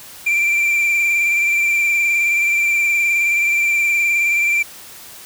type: tone with vibrato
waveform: triangle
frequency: 2359 Hz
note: D7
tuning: 7 cents sharp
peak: -12 dBFS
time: 0.26-4.63 s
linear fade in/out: 10 ms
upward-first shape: sine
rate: 19 Hz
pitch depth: 26 cents each way
effects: white hiss -38 dBFS RMS until 5.25 s